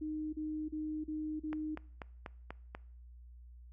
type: tone bursts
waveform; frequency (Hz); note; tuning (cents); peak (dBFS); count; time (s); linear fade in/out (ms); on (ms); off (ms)
sine; 308.1; D#4; -17; -36; 5; 0.01-1.754; 10; 320; 36
type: click train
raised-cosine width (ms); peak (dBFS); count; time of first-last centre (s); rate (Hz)
0.5; -27; 6; 1.53-2.75; 4.1
effects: noise-tail reverb RT60 0.6 s tail -23 dB re dry + added 60 Hz sine -51 dBFS peak until 3.72 s